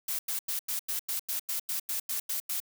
blue noise bursts, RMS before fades -32 dBFS, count 13, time 0.08-2.602 s, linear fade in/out 5 ms, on 110 ms, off 91 ms, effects none

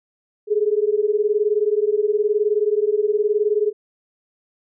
sine beating tone pair, 410.4 / 429.4 Hz, G#4 / A4, -21 / -42 cents, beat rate 19 Hz, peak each -19 dBFS, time 0.47-3.73 s, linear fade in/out 50 ms, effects none

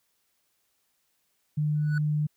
sine tone, 150.4 Hz, D3, 42 cents sharp, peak -23 dBFS, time 1.57-2.27 s, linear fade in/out 10 ms
triangle tone with exponential growth, 1480 Hz, F#6, in tune, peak -28 dBFS, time 1.75-1.98 s, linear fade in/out 2 ms, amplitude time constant 50 ms
effects white hiss -73 dBFS RMS until 2.36 s

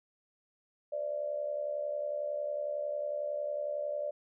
sine tone with amplitude modulation, 588 Hz, D5, 2 cents sharp, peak -29 dBFS, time 0.92-4.11 s, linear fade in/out 10 ms, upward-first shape sine, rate 71 Hz, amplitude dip 70%, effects none

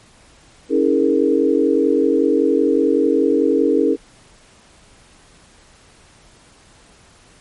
sine chord, A# half-diminished seventh, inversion first, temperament equal with one note detuned, 277.2 / 322.3 / 415.3 / 466.2 Hz, C#4 / E4 / G#4 / A#4, 0 / -39 / 0 / 0 cents, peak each -18 dBFS, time 0.69-3.97 s, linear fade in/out 50 ms, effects pink hiss -49 dBFS RMS until 7.4 s + MP3 48 kbps

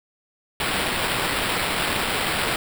blue noise with sample-and-hold, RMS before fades -24 dBFS, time 0.6-2.56 s, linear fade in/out 2 ms, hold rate 6300 Hz, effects none

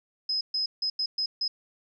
sine tone bursts at uneven times, 5080 Hz, D#8, 35 cents sharp, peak -25 dBFS, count 6, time 0.29-0.41 / 0.54-0.66 / 0.82-0.9 / 0.99-1.06 / 1.18-1.26 / 1.41-1.48 s, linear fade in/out 5 ms, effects none

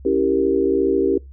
sine chord, C# diminished seventh, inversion none, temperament equal, 277.2 / 329.6 / 392 / 466.2 Hz, C#4 / E4 / G4 / Bb4, 0 / 0 / 0 / 0 cents, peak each -22 / -22 / -18 / -22 dBFS, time 0.05-1.18 s, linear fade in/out 5 ms, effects noise-tail reverb RT60 0.2 s tail -23 dB re dry + added 67 Hz sine -37 dBFS peak until 1.32 s

